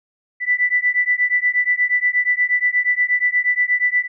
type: beating tone pair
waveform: sine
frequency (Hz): 1975.5 / 1983.9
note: B6 / B6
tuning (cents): 0 / +7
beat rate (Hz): 8.4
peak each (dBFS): -18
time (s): 0.4-4.08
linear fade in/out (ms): 50
effects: none